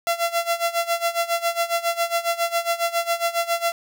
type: tone with tremolo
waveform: sawtooth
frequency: 680 Hz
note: F5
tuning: 46 cents flat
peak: -14 dBFS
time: 0.07-3.72 s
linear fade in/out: 0 ms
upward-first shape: sine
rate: 7.3 Hz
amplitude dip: 85%
effects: none